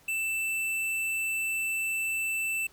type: tone with tanh clipping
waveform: sine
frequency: 2657 Hz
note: E7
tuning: 13 cents sharp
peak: -29 dBFS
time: 0.08-2.67 s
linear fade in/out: 5 ms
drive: 17 dB
effects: pink hiss -59 dBFS RMS until 2.72 s